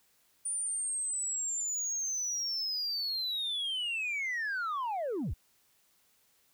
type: linear sweep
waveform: sine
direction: down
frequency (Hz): 9380 to 32.7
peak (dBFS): -29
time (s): 0.45-5.34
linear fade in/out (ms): 10
effects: tanh soft clip ceiling -30 dBFS + white hiss -69 dBFS RMS until 6.53 s